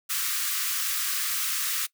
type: high-pass noise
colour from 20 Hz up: white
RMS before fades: -28 dBFS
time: 0.09-1.87 s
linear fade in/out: 20 ms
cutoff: 1100 Hz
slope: 96 dB/octave
effects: noise-tail reverb RT60 0.1 s tail -20 dB re dry